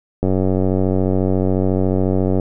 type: click train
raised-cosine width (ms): 2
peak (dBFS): -5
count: 205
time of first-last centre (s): 0.23-2.398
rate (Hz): 94.1
effects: none